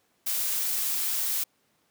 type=noise; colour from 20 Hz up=blue; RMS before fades=-28 dBFS; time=0.26-1.44 s; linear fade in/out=10 ms; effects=pink hiss -69 dBFS RMS until 1.9 s + high-pass 150 Hz 12 dB/octave